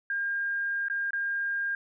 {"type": "tone with dropouts", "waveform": "sine", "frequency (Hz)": 1609, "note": "G6", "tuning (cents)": 45, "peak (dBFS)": -27, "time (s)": [0.1, 1.75], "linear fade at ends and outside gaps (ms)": 2, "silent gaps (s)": [[0.884, 0.899], [1.107, 1.132]], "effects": []}